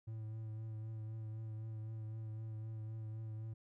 triangle tone with vibrato, 110 Hz, A2, in tune, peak -40 dBFS, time 0.07-3.54 s, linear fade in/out 10 ms, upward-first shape triangle, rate 3.9 Hz, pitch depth 29 cents each way, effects none

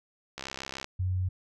click train, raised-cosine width 0.2 ms, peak -19 dBFS, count 32, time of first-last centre 0.38-0.844 s, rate 66.8 Hz
sine tone, 92.2 Hz, F#2, 6 cents flat, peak -26 dBFS, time 0.99-1.29 s, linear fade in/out 10 ms
effects none

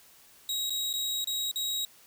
sawtooth tone with dropouts, 3817 Hz, A#7, 40 cents sharp, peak -26 dBFS, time 0.49-1.85 s, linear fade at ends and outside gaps 2 ms, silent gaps 0.697-0.704 / 0.93-0.937 / 1.244-1.272 / 1.514-1.558 s, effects white hiss -57 dBFS RMS until 2.06 s

